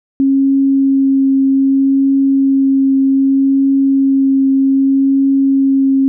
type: tone with vibrato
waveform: sine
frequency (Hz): 271.2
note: C#4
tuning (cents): -38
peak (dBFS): -8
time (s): 0.2-6.08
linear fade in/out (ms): 0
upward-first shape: triangle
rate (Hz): 0.64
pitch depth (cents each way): 11
effects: none